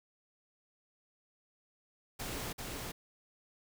pink noise with echo, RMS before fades -40 dBFS, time 2.19-2.53 s, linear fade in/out 10 ms, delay 390 ms, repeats 1, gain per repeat -2 dB, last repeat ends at 2.92 s, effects none

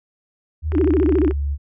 sine tone with pitch glide, 77.6 to 71.16 Hz, D#2 to C#2, -4 to +46 cents, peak -19 dBFS, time 0.62-1.58 s, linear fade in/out 50 ms, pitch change -150 cents, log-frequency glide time 0.82-1.28 s
click train, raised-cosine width 0.5 ms, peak -17 dBFS, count 20, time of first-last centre 0.72-1.31 s, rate 32.2 Hz
sine tone with vibrato, 337.8 Hz, E4, 42 cents sharp, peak -14 dBFS, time 0.72-1.33 s, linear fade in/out 50 ms, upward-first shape sine, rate 14 Hz, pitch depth 270 cents each way
effects none

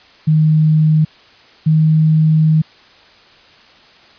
sine tone pair in turn, 155.56 / 156.91 Hz, D#3 / D#3, 0 / +15 cents, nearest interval unison, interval 15 cents, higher second, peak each -8 / -8 dBFS, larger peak neither, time 0.27-1.05 / 1.66-2.62 s, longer second, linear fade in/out 10 ms, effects white hiss -45 dBFS RMS until 4.18 s + resampled to 11025 Hz

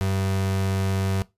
35% pulse tone, 96.2 Hz, G2, 32 cents flat, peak -20 dBFS, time 0.01-1.22 s, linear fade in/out 0 ms, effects noise-tail reverb RT60 0.2 s tail -19 dB re dry + resampled to 32000 Hz

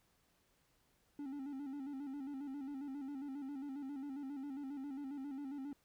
triangle tone with vibrato, 277.2 Hz, C#4, in tune, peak -40 dBFS, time 1.19-5.73 s, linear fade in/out 2 ms, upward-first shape square, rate 7.4 Hz, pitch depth 72 cents each way, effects pink hiss -75 dBFS RMS until 5.84 s

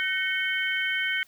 sine tone cluster, 1518 / 1857 / 2207 / 3085 Hz, F#6 / A#6 / C#7 / G7, +44 / -7 / -8 / -28 cents, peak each -29 / -33 / -28 / -32 dBFS, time 0-1.23 s, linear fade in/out 0 ms, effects white hiss -59 dBFS RMS until 1.27 s

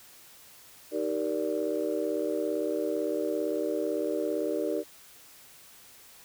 sine chord, Eb major seventh, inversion none, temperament just, 311.1 / 388.9 / 466.7 / 583.4 Hz, Eb4 / G4 / Bb4 / D5, 0 / -14 / +2 / -12 cents, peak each -32 dBFS, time 0.91-4.84 s, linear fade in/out 50 ms, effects tanh soft clip ceiling -18 dBFS + white hiss -53 dBFS RMS until 6.24 s

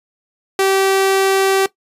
sawtooth tone, 386.8 Hz, G4, 23 cents flat, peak -8 dBFS, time 0.59-1.66 s, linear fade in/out 2 ms, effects noise-tail reverb RT60 0.1 s tail -17 dB re dry + resampled to 32000 Hz

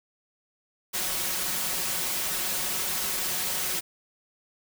white noise with comb filter, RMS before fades -29 dBFS, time 0.93-3.81 s, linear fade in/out 20 ms, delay 5.4 ms, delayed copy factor +0.65, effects none

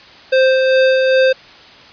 square tone with tremolo, 523.3 Hz, C5, in tune, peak -9 dBFS, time 0.32-1.33 s, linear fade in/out 10 ms, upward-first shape sine, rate 2.5 Hz, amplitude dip 30%, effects white hiss -40 dBFS RMS until 1.92 s + resampled to 11025 Hz

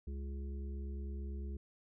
harmonic tone, 68.9 Hz, C#2, 10 cents flat, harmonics 1 / 3 / 5 / 6, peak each -39 / -50 / -54 / -57 dBFS, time 0.07-1.57 s, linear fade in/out 5 ms, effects none

